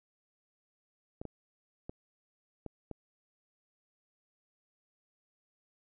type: clicks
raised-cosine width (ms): 2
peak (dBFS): -27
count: 5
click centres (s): 1.215 / 1.253 / 1.895 / 2.663 / 2.913
effects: none